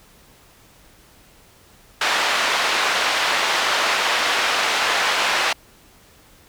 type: band-pass noise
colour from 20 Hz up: pink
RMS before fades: -20 dBFS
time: 2.01-5.53 s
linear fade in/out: 5 ms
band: 840 to 4100 Hz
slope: 12 dB/octave
effects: pink hiss -51 dBFS RMS until 6.48 s